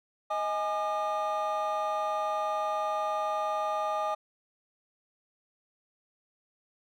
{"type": "tone cluster", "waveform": "triangle", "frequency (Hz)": [627, 830, 1210], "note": ["D#5", "G#5", "D#6"], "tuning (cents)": [13, -1, -49], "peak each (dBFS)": -30, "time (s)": [0.3, 4.15], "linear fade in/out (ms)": 10, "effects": ["tanh soft clip ceiling -19 dBFS"]}